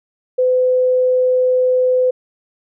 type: tone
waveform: sine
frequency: 507 Hz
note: B4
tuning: 45 cents sharp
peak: -11 dBFS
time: 0.38-2.11 s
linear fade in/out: 10 ms
effects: none

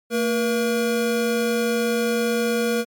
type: tone pair together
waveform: square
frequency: 226.9 / 477.9 Hz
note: A#3 / A#4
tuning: -47 / +43 cents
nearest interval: octave + minor second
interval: 1290 cents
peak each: -24 / -22 dBFS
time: 0.1-2.85 s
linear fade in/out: 50 ms
effects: MP3 96 kbps

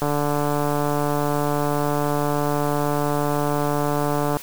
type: click train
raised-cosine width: 1 ms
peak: -9 dBFS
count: 636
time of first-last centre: 0.02-4.369 s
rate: 146 Hz
effects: white hiss -38 dBFS RMS until 4.42 s

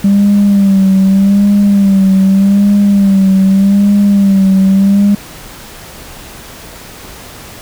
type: tone with vibrato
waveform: sine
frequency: 197.2 Hz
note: G3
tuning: 11 cents sharp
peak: -3 dBFS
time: 0.04-5.15 s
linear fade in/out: 5 ms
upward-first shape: sine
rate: 0.83 Hz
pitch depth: 52 cents each way
effects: tanh soft clip ceiling -2 dBFS + pink hiss -31 dBFS RMS until 7.61 s

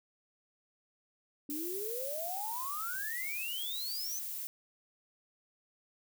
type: exponential sweep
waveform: sine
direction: up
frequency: 282.8 to 6272 Hz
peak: -38 dBFS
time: 1.49-4.19 s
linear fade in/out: 2 ms
type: noise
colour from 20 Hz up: violet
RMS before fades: -40 dBFS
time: 1.5-4.47 s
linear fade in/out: 0 ms
effects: none

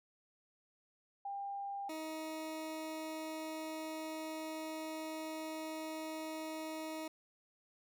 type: tone pair in turn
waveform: sine / 20% pulse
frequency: 798 / 315.7 Hz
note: G5 / D#4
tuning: +31 / +25 cents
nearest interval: octave + major third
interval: 1606 cents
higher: first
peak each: -39 / -36 dBFS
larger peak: second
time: 1.25-1.89 / 1.89-7.08 s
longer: second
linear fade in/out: 5 ms
effects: none

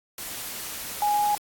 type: tone in noise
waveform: sine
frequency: 830 Hz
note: G#5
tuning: 1 cent flat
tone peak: -20 dBFS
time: 1.02-1.35 s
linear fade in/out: 2 ms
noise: white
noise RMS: -35 dBFS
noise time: 0.18-1.38 s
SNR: +12 dB
effects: AAC 64 kbps

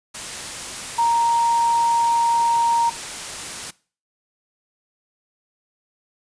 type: tone in noise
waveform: sine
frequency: 932.3 Hz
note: A#5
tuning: in tune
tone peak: -15 dBFS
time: 0.98-2.9 s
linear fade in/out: 10 ms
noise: white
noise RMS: -31 dBFS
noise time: 0.14-3.71 s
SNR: +13 dB
effects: noise-tail reverb RT60 0.4 s tail -21 dB re dry + resampled to 22050 Hz

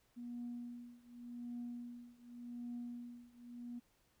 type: tone with tremolo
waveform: sine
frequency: 240.6 Hz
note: B3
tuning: 45 cents flat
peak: -40 dBFS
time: 0.16-3.8 s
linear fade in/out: 20 ms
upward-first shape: triangle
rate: 0.87 Hz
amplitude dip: 95%
effects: tanh soft clip ceiling -38 dBFS + pink hiss -75 dBFS RMS until 4.2 s

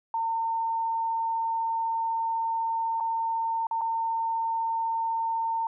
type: tone with dropouts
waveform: sine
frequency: 908 Hz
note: A#5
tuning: 46 cents flat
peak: -25 dBFS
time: 0.14-5.67 s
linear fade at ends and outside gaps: 2 ms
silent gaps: 3.001-3.006 / 3.669-3.711 / 3.811-3.815 s
effects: none

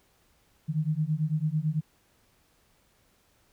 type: beating tone pair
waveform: sine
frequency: 150.3 / 159.3 Hz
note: D3 / D#3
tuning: +40 / +41 cents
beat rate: 9 Hz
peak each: -28 / -28 dBFS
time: 0.68-1.81 s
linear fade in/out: 20 ms
effects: pink hiss -66 dBFS RMS until 3.52 s

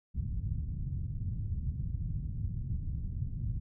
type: low-pass noise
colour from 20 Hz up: white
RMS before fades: -35 dBFS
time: 0.14-3.6 s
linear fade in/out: 20 ms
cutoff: 130 Hz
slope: 24 dB/octave
effects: none

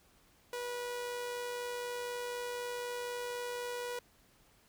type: tone with amplitude modulation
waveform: sawtooth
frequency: 487 Hz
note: B4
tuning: 24 cents flat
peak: -32 dBFS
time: 0.53-3.99 s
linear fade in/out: 2 ms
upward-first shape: sine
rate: 104 Hz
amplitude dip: 30%
effects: pink hiss -66 dBFS RMS until 4.68 s

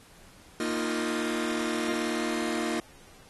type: chord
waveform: sawtooth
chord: Bb suspended fourth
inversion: none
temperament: just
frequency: 233.1 / 310.8 / 349.6 Hz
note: Bb3 / Eb4 / F4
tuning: 0 / -2 / +2 cents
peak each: -28 dBFS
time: 0.6-2.8 s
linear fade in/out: 2 ms
effects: pink hiss -55 dBFS RMS until 3.29 s + AAC 32 kbps

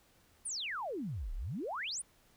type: exponential two-way sweep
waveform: sine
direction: down then up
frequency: 10420 to 31.02 to 10420 Hz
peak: -36 dBFS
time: 0.45-2.02 s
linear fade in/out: 10 ms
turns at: 1.34 s
effects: pink hiss -67 dBFS RMS until 2.36 s

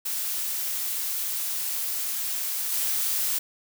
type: noise with level steps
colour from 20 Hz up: blue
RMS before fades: -29 / -26 dBFS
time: 0.05-3.39 s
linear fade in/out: 10 ms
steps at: 2.72 s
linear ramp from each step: 2 ms
effects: none

